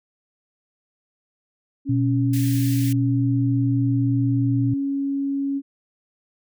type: tone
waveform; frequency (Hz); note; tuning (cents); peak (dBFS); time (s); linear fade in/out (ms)
sine; 277.2; C#4; 0; -21; 1.85-5.62; 50
type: tone with pitch glide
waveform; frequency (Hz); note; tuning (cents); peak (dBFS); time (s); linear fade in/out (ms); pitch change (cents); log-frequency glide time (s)
sine; 121.2 to 120.15; B2 to B2; -32 to -47; -19; 1.89-4.74; 5; -15; 3.05-4.07
type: high-pass noise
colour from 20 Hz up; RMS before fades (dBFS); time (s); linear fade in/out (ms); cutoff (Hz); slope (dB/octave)
white; -35; 2.33-2.93; 5; 1600; 96
effects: none